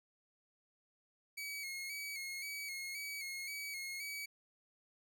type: tone with vibrato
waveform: sawtooth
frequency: 2217 Hz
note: C#7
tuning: in tune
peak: -38 dBFS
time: 1.37-4.26 s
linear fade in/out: 10 ms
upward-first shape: square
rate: 1.9 Hz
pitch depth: 46 cents each way
effects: none